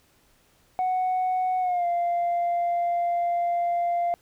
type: tone with pitch glide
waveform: sine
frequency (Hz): 740 to 694.4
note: F#5 to F5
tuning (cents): 0 to -10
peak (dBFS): -20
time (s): 0.79-4.14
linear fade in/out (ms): 0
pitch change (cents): -110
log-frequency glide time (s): 1.6-1.86
effects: tanh soft clip ceiling -20 dBFS + pink hiss -62 dBFS RMS until 4.21 s